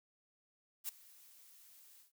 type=noise with ADSR envelope; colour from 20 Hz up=blue; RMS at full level=-38 dBFS; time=0.84-2.12 s; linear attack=47 ms; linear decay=7 ms; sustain=-23 dB; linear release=130 ms; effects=noise-tail reverb RT60 0.1 s tail -26 dB re dry